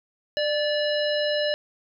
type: harmonic tone with a mistuned harmonic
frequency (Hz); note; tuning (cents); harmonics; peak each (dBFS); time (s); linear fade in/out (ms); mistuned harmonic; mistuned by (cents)
580; D5; -22; 1 / 3 / 5 / 7 / 9; -23 / -31 / -31 / -33 / -36; 0.37-1.54; 0; 1; +45
effects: none

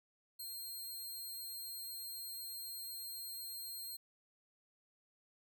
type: tone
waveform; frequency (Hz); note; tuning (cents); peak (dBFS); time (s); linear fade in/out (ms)
10% pulse; 4198; C8; +5; -37; 0.39-3.97; 10
effects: none

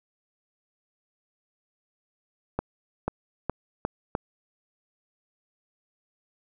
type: accelerating click train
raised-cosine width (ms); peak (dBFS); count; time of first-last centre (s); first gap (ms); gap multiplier
1; -12; 5; 2.59-4.151; 490; 0.85
effects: none

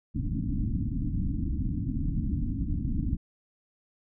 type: low-pass noise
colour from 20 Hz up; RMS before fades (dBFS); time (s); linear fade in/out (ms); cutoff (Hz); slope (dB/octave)
pink; -29; 0.14-3.17; 20; 300; 96
effects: none

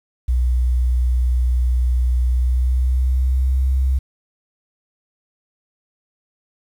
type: tone with pitch glide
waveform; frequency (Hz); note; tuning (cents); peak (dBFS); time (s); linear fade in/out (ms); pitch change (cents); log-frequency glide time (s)
sine; 61.74 to 65.79; B1 to C2; 0 to +10; -13; 0.28-3.99; 10; +110; 2.27-3.69
effects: tanh soft clip ceiling -10 dBFS + 8-bit

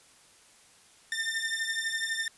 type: beating tone pair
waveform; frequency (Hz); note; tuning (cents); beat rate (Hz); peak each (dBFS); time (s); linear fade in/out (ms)
sawtooth; 1797 / 1809; A6 / A6; +36 / +48; 12; -29 / -29; 1.12-2.28; 2
effects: white hiss -58 dBFS RMS until 2.37 s + resampled to 24000 Hz

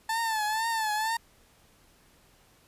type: tone with vibrato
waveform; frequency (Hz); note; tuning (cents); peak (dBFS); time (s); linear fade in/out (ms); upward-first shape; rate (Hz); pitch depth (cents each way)
30% pulse; 881; A5; +2; -24; 0.09-1.17; 5; triangle; 2.1; 90
effects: pink hiss -61 dBFS RMS until 2.67 s + resampled to 32000 Hz

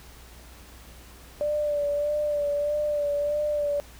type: tone with vibrato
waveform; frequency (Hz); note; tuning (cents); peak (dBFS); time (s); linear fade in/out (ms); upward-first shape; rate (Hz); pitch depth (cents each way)
sine; 587.3; D5; 0; -23; 1.41-3.8; 0; sine; 1.6; 30
effects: added 60 Hz sine -48 dBFS peak until 3.99 s + pink hiss -50 dBFS RMS until 3.99 s

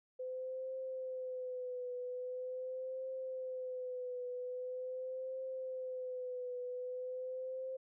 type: tone with vibrato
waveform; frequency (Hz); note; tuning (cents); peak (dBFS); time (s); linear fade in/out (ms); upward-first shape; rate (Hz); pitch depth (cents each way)
sine; 509; C5; -48; -39; 0.19-7.77; 10; triangle; 0.43; 49
effects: none

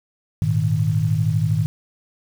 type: chord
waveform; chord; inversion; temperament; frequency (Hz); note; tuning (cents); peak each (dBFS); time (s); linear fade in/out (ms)
sine; Ab suspended second; none; equal; 103.83 / 116.54 / 155.56; Ab2 / Bb2 / Eb3; 0 / 0 / 0; -21 / -22 / -20; 0.42-1.66; 0
effects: 7-bit

